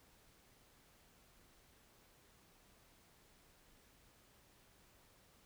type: silence
effects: pink hiss -68 dBFS RMS until 5.45 s